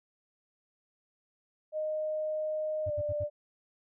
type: tone with pitch glide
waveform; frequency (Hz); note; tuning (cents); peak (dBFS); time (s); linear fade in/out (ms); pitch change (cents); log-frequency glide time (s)
sine; 618 to 592.8; D#5 to D5; -12 to +16; -30; 1.72-3.3; 50; -72; 2.85-2.92
type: tone bursts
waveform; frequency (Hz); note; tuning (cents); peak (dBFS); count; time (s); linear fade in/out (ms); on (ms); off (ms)
triangle; 95.4; G2; -47; -32; 4; 2.86-3.242; 10; 43; 70
effects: none